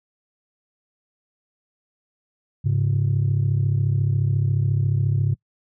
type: tone pair together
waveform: sine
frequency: 102.78 / 137 Hz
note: G#2 / C#3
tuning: -18 / -20 cents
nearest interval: perfect fourth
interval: 498 cents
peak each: -19 dBFS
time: 2.64-5.35 s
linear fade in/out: 20 ms
effects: noise-tail reverb RT60 0.1 s tail -23 dB re dry + tanh soft clip ceiling -13 dBFS